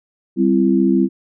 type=chord; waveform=sine; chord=C major; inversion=second; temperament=equal with one note detuned; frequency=196 / 261.6 / 336.2 Hz; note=G3 / C4 / E4; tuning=0 / 0 / +34 cents; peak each=-16 dBFS; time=0.36-1.09 s; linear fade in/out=50 ms; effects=none